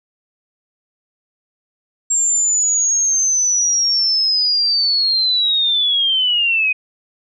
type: linear sweep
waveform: sine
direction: down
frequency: 7459 to 2487 Hz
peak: -13 dBFS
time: 2.1-6.73 s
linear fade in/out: 10 ms
effects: none